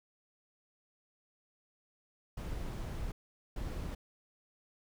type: noise bursts at uneven times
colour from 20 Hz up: brown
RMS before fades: -39 dBFS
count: 2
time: 2.37-3.12 / 3.56-3.95 s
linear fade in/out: 5 ms
effects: none